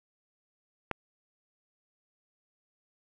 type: click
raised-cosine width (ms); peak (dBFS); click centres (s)
0.5; -15; 0.913
effects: none